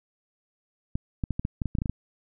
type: clicks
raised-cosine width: 5 ms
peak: -15 dBFS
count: 12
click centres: 0.955 / 1.238 / 1.307 / 1.395 / 1.451 / 1.618 / 1.657 / 1.752 / 1.786 / 1.819 / 1.858 / 1.896 s
effects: none